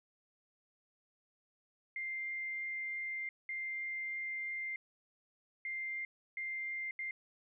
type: tone bursts at uneven times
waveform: sine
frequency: 2099 Hz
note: C7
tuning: 5 cents sharp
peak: -37 dBFS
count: 5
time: 1.96-3.29 / 3.49-4.76 / 5.65-6.05 / 6.37-6.91 / 6.99-7.11 s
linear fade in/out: 2 ms
effects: none